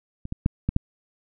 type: clicks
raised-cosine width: 5 ms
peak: -21 / -16 / -7 / -10 / -7 dBFS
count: 5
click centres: 0.254 / 0.324 / 0.461 / 0.69 / 0.764 s
effects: none